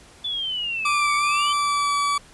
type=exponential two-way sweep; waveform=sine; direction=down then up; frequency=3489 to 2217 to 3113 Hz; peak=-24 dBFS; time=0.24-1.53 s; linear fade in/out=10 ms; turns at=1.15 s
type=tone with pitch glide; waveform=40% pulse; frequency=1171 to 1146.9 Hz; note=D6 to D6; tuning=-5 to -41 cents; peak=-19 dBFS; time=0.85-2.18 s; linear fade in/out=5 ms; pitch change=-36 cents; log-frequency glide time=1.38-1.96 s
effects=pink hiss -49 dBFS RMS until 2.33 s + resampled to 24000 Hz